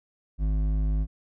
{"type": "tone with hard clipping", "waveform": "sine", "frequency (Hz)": 51.91, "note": "G#1", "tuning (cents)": 0, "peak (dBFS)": -24, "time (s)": [0.38, 1.07], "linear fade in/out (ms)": 50, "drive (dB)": 9, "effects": []}